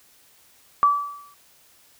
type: tone with exponential decay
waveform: sine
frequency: 1154 Hz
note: D6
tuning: 31 cents flat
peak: -11 dBFS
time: 0.83-1.34 s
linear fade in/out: 0 ms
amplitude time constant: 110 ms
effects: white hiss -56 dBFS RMS until 1.99 s